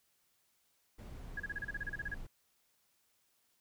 brown noise, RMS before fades -47 dBFS, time 0.98-2.27 s, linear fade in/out 10 ms
sine tone bursts, 1661.2 Hz, G#6, in tune, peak -36 dBFS, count 13, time 1.37-2.144 s, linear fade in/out 5 ms, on 30 ms, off 32 ms
effects white hiss -75 dBFS RMS until 3.6 s

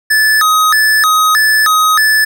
square tone with vibrato, 1480 Hz, F#6, in tune, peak -8 dBFS, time 0.1-2.25 s, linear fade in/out 10 ms, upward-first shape square, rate 1.6 Hz, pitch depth 280 cents each way, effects none

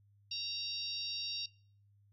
harmonic tone with a mistuned harmonic, 926 Hz, A#5, 12 cents flat, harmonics 3 / 4 / 5 / 6, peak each -44 / -43 / -42 / -42 dBFS, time 0.31-1.46 s, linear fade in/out 5 ms, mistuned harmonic 4, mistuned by +34 cents, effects noise-tail reverb RT60 0.5 s tail -22 dB re dry + added 101 Hz sine -64 dBFS peak until 2.12 s

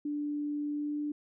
sine tone with pitch glide, 293.7 to 295.6 Hz, D4 to D4, 0 to +11 cents, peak -31 dBFS, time 0.05-1.12 s, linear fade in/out 5 ms, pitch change +11 cents, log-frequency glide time 0.71-0.97 s, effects none

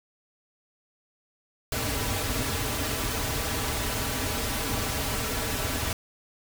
pink noise with comb filter, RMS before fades -29 dBFS, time 1.72-5.93 s, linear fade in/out 2 ms, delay 5.6 ms, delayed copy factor -0.75, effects none

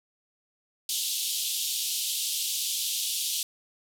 pink band-pass noise, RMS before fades -30 dBFS, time 0.89-3.43 s, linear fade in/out 2 ms, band 3000 to 15000 Hz, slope 48 dB/octave, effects none

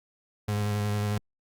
35% pulse tone with vibrato, 103.83 Hz, G#2, in tune, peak -24 dBFS, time 0.48-1.18 s, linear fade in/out 5 ms, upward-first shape square, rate 11 Hz, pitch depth 14 cents each way, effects Opus 48 kbps

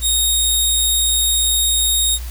15% pulse tone, 3729 Hz, A#7, in tune, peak -7 dBFS, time 0.01-2.19 s, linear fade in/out 50 ms, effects added 60 Hz sine -25 dBFS peak until 2.3 s + white hiss -38 dBFS RMS until 2.3 s

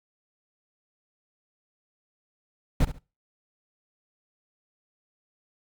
brown noise with echo, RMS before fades -20 dBFS, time 2.8-2.85 s, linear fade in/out 5 ms, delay 69 ms, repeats 2, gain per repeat -13 dB, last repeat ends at 2.988 s, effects noise-tail reverb RT60 0.3 s tail -21 dB re dry

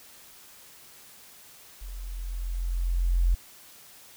sine tone with level ramp, 43.6 Hz, F1, 2 cents flat, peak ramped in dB -36 to -18 dBFS, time 1.81-3.35 s, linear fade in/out 10 ms, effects white hiss -51 dBFS RMS until 4.16 s

